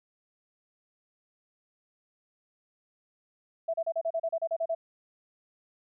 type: tone bursts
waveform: sine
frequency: 659.3 Hz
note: E5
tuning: in tune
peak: -26 dBFS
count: 12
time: 3.68-4.75 s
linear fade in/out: 10 ms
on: 58 ms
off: 34 ms
effects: none